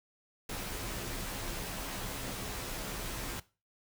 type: noise with comb filter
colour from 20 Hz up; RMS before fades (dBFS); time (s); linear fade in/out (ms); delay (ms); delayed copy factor
pink; -39; 0.49-3.4; 5; 13; -0.55
effects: noise-tail reverb RT60 0.3 s tail -18 dB re dry